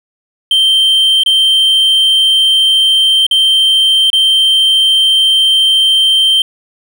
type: tone with dropouts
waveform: triangle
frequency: 3133 Hz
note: G7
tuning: 2 cents flat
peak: -5 dBFS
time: 0.51-6.42 s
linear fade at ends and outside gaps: 2 ms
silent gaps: 1.235-1.261 / 3.266-3.311 / 4.102-4.13 s
effects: none